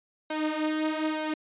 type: tone with flanger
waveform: sawtooth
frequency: 310 Hz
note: D#4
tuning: 6 cents flat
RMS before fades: -29 dBFS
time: 0.3-1.34 s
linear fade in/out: 5 ms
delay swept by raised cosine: 1.9 to 7.1 ms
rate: 1.1 Hz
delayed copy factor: +0.65
effects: resampled to 8000 Hz